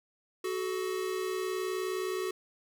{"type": "tone pair together", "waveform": "square", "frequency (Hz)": [373.1, 432.6], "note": ["F#4", "A4"], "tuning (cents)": [14, -29], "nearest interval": "minor third", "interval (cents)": 257, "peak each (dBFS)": [-33, -38], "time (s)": [0.44, 2.31], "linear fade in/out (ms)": 5, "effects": []}